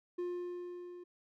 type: tone with level ramp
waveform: triangle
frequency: 354.2 Hz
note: F4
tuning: 24 cents sharp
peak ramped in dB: -32 to -45 dBFS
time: 0.18-1.04 s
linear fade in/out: 10 ms
effects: none